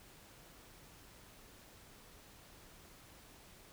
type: silence
effects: pink hiss -59 dBFS RMS until 3.72 s